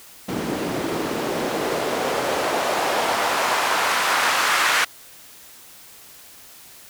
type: noise with band-pass filter sweep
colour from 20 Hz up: white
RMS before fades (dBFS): -22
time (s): 0.28-4.85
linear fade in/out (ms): 10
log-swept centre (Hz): 250 to 1500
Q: 1.3
effects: white hiss -45 dBFS RMS until 6.89 s